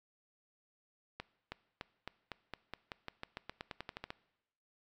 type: accelerating click train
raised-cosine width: 0.3 ms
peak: -25 dBFS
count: 19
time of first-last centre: 1.2-4.104 s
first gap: 320 ms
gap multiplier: 0.91
effects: noise-tail reverb RT60 0.9 s tail -20 dB re dry